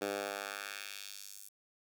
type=tone with high-pass filter sweep; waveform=10% pulse; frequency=100.4 Hz; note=G2; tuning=42 cents sharp; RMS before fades=-42 dBFS; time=0.01-1.49 s; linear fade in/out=10 ms; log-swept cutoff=360 to 9200 Hz; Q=1.1; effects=none